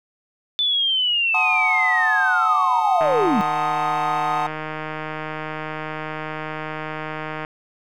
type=linear sweep; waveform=sine; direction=down; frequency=3520 to 182.7 Hz; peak=-17 dBFS; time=0.59-3.41 s; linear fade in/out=0 ms
type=chord; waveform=triangle; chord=F# diminished seventh; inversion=none; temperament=equal; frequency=740 / 880 / 1046.5 / 1244.5 Hz; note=F#5 / A5 / C6 / Eb6; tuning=0 / 0 / 0 / 0 cents; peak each=-22 / -23 / -27 / -24 dBFS; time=1.34-4.47 s; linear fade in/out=5 ms
type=click train; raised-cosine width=0.5 ms; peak=-14 dBFS; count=689; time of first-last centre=3.01-7.449 s; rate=155 Hz
effects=none